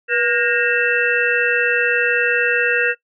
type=tone cluster; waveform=sine; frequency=484.4 / 1431 / 1615 / 1860 / 2668 Hz; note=B4 / F6 / G#6 / A#6 / E7; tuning=-34 / +42 / -49 / -4 / +20 cents; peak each=-21 dBFS; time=0.08-2.95 s; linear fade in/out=50 ms; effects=noise-tail reverb RT60 0.1 s tail -21 dB re dry